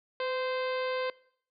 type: harmonic tone with a mistuned harmonic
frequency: 519 Hz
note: C5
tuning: 14 cents flat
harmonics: 1 / 2 / 3 / 4 / 5 / 6 / 7 / 8 / 9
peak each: -31 / -37 / -41 / -43 / -45 / -47 / -48 / -49 / -50 dBFS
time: 0.2-1.1 s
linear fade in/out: 2 ms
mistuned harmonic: 1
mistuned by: -28 cents
effects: noise-tail reverb RT60 0.6 s tail -22 dB re dry